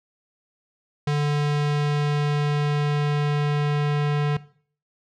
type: tone with low-pass filter sweep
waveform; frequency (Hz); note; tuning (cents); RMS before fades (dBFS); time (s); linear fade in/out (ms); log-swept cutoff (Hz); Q
square; 146.83; D3; 0; -22; 1.07-4.37; 5; 4900 to 3100; 0.91
effects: noise-tail reverb RT60 0.5 s tail -19 dB re dry